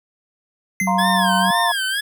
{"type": "tone with exponential decay", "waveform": "square", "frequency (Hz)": 2070, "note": "C7", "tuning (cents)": -19, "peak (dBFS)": -17, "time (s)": [0.8, 1.07], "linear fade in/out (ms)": 1, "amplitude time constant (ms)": 57}
{"type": "tone", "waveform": "sine", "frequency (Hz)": 188.9, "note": "F#3", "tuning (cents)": 36, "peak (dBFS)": -20, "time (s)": [0.81, 1.51], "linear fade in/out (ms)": 5}
{"type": "chord", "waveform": "sine", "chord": "F suspended fourth", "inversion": "none", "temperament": "equal", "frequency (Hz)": [698.5, 932.3, 1046.5], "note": ["F5", "Bb5", "C6"], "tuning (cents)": [0, 0, 0], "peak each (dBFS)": [-21, -20, -22], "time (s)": [0.87, 1.72], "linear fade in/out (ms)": 5}
{"type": "tone with vibrato", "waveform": "25% pulse", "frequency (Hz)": 1661.2, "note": "G#6", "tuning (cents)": 0, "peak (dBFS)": -16, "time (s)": [0.98, 2.01], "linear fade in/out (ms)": 10, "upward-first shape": "sine", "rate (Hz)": 2, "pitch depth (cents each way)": 150}
{"effects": []}